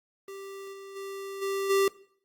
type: tone with level steps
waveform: square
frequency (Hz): 392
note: G4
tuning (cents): 0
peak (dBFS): -40 / -43 / -37 / -29 / -22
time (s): 0.28-1.88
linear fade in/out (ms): 2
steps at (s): 0.72 / 0.95 / 1.41 / 1.69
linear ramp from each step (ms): 20
effects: noise-tail reverb RT60 0.6 s tail -21 dB re dry + Opus 32 kbps